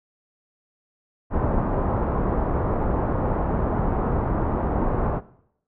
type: low-pass noise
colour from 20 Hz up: pink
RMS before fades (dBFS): -23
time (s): 1.3-5.21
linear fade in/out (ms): 50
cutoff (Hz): 1100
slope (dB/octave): 24
effects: noise-tail reverb RT60 0.7 s tail -18 dB re dry